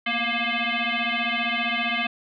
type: tone with frequency modulation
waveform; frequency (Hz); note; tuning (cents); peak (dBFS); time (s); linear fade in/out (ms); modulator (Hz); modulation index
sine; 242.6; B3; -31; -22; 0.06-2.07; 5; 470; 6.3
effects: none